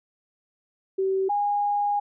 sine tone pair in turn, 383.4 / 819.7 Hz, G4 / G#5, -38 / -23 cents, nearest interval octave + minor second, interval 1315 cents, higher second, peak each -21 dBFS, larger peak neither, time 0.98-1.29 / 1.29-2 s, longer second, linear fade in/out 10 ms, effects none

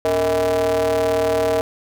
square ring-modulated tone, 88.5 Hz, F2, 23 cents sharp, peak -14 dBFS, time 0.05-1.61 s, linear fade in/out 0 ms, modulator 550 Hz, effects none

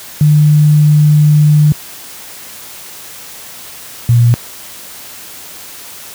sine tone pair in turn, 150 / 119.06 Hz, D3 / A#2, +37 / +37 cents, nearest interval major third, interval 400 cents, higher first, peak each -4 dBFS, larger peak neither, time 0.21-1.72 / 4.09-4.34 s, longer first, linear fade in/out 0 ms, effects white hiss -31 dBFS RMS until 6.14 s + high-pass 60 Hz 12 dB/octave

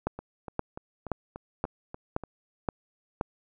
two click trains, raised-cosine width 1 ms, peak -13 / -24 dBFS, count 7 / 8, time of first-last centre 0.07-3.211 / 0.19-2.237 s, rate 1.91 / 3.42 Hz, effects none

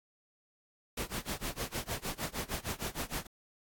pink noise with tremolo, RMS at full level -35 dBFS, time 0.97-3.27 s, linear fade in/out 5 ms, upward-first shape sine, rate 6.5 Hz, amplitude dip 95%, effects AAC 64 kbps

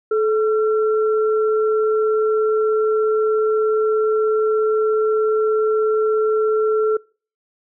sine tone pair together, 432.6 / 1358.4 Hz, A4 / F6, -29 / -48 cents, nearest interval octave + minor sixth, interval 1981 cents, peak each -15 / -26 dBFS, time 0.11-6.97 s, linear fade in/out 5 ms, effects noise-tail reverb RT60 0.4 s tail -25 dB re dry

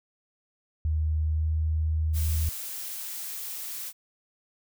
sine tone with pitch glide, 77.78 to 78.64 Hz, D#2 to D#2, 0 to +19 cents, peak -23 dBFS, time 0.85-2.49 s, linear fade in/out 0 ms, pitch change +19 cents, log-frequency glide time 1.33-1.44 s
blue noise, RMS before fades -36 dBFS, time 2.13-3.93 s, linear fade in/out 50 ms
effects none

